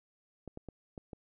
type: clicks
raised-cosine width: 2 ms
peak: -30 dBFS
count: 5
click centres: 0.477 / 0.574 / 0.687 / 0.978 / 1.132 s
effects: none